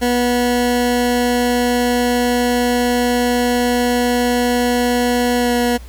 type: tone with pitch glide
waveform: 20% pulse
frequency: 243.9 to 241.7 Hz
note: B3 to B3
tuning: -21 to -37 cents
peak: -9 dBFS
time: 0.01-5.78 s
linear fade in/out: 20 ms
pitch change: -16 cents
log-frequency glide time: 5.38-5.53 s
effects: added 60 Hz sine -32 dBFS peak until 5.88 s + pink hiss -45 dBFS RMS until 5.88 s